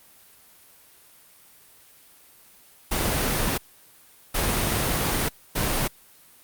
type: noise bursts at uneven times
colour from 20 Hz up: pink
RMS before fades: -24 dBFS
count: 3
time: 2.91-3.58 / 4.34-5.29 / 5.55-5.88 s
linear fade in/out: 10 ms
effects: white hiss -53 dBFS RMS until 6.43 s + Opus 32 kbps